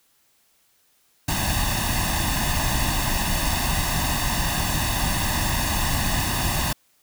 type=noise with comb filter; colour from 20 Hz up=pink; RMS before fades=-23 dBFS; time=1.28-6.73 s; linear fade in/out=5 ms; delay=1.1 ms; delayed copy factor=+0.8; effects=white hiss -63 dBFS RMS until 7.02 s